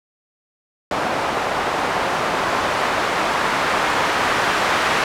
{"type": "noise with low-pass filter sweep", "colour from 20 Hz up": "blue", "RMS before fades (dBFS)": -20, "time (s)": [0.91, 5.04], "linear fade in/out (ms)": 2, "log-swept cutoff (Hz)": [860, 1300], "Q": 0.91, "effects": []}